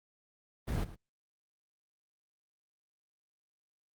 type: noise with echo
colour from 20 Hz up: brown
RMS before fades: -32 dBFS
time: 0.67-0.85 s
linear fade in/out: 20 ms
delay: 110 ms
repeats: 1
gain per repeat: -15 dB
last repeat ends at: 0.96 s
effects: Opus 24 kbps